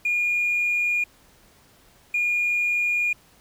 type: tone pair in turn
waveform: triangle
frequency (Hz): 2428 / 2428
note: D#7 / D#7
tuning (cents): -43 / -43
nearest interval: unison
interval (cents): 0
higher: neither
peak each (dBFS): -17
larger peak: neither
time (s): 0.05-1.04 / 2.14-3.13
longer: neither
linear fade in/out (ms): 5
effects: tanh soft clip ceiling -17 dBFS + pink hiss -56 dBFS RMS until 3.4 s